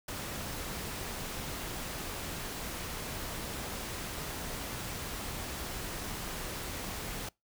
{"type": "noise", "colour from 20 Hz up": "pink", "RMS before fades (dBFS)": -39, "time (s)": [0.08, 7.29], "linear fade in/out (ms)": 5, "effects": ["noise-tail reverb RT60 0.2 s tail -25 dB re dry"]}